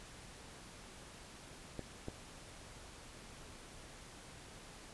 clicks, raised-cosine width 2 ms, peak -28 / -28 dBFS, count 2, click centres 1.793 / 2.084 s, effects pink hiss -54 dBFS RMS until 4.93 s + resampled to 24000 Hz

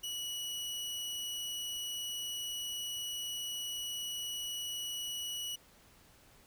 sawtooth tone, 2932 Hz, F#7, 16 cents flat, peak -34 dBFS, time 0.03-5.56 s, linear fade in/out 10 ms, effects pink hiss -62 dBFS RMS until 6.46 s

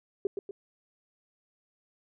sine tone with echo, 396.1 Hz, G4, 18 cents sharp, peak -24 dBFS, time 0.25-0.27 s, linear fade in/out 2 ms, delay 120 ms, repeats 2, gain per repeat -6 dB, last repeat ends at 0.51 s, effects none

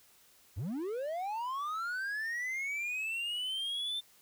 triangle linear sweep, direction up, 73.42 to 3584 Hz, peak -32 dBFS, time 0.56-4.01 s, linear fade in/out 20 ms, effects white hiss -63 dBFS RMS until 4.21 s

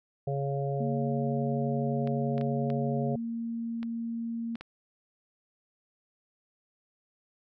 harmonic tone, 139.1 Hz, C#3, 6 cents sharp, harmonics 1 / 3 / 4 / 5, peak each -30 / -35 / -36 / -37 dBFS, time 0.27-3.16 s, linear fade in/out 5 ms
sine tone, 230.9 Hz, A#3, 16 cents flat, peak -31 dBFS, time 0.8-4.56 s, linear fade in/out 5 ms
clicks, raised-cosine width 0.3 ms, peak -27 dBFS, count 7, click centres 2.074 / 2.38 / 2.412 / 2.702 / 3.83 / 4.555 / 4.61 s
effects none

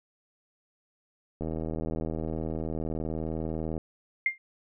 click train, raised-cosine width 2 ms, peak -20 dBFS, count 190, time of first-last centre 1.41-3.778 s, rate 79.8 Hz
sine tone with exponential decay, 2110 Hz, C7, 14 cents sharp, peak -18 dBFS, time 4.26-4.38 s, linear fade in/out 2 ms, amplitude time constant 25 ms
effects none

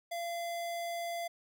square tone, 684 Hz, F5, 36 cents flat, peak -36 dBFS, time 0.11-1.28 s, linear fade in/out 10 ms, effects none

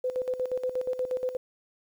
sine tone with tremolo, 507 Hz, B4, 45 cents sharp, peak -25 dBFS, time 0.04-1.37 s, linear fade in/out 5 ms, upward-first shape square, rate 8.4 Hz, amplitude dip 70%, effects 10-bit

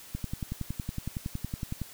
click train, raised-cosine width 5 ms, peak -20 dBFS, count 19, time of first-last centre 0.15-1.817 s, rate 10.8 Hz, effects white hiss -49 dBFS RMS until 1.93 s

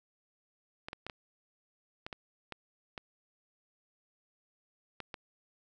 clicks, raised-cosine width 0.3 ms, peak -24 dBFS, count 10, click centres 0.885 / 0.931 / 1.066 / 1.098 / 2.065 / 2.128 / 2.523 / 2.978 / 5.003 / 5.142 s, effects none

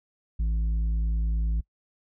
sine tone with tanh clipping, 54.8 Hz, A1, 6 cents flat, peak -24 dBFS, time 0.39-1.61 s, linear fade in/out 10 ms, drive 6 dB, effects noise-tail reverb RT60 0.1 s tail -23 dB re dry

